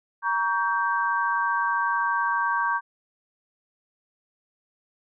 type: chord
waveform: sine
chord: G diminished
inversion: first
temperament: just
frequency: 940.8 / 1128.9 / 1568 Hz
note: Bb5 / Db6 / G6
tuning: +16 / +31 / 0 cents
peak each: -26 dBFS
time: 0.22-2.81 s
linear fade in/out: 50 ms
effects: none